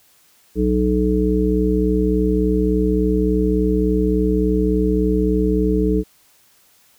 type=harmonic tone; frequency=61.74 Hz; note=B1; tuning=in tune; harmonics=1 / 3 / 5 / 7; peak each=-20 / -20 / -20 / -20 dBFS; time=0.55-6.04 s; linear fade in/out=50 ms; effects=white hiss -55 dBFS RMS until 6.98 s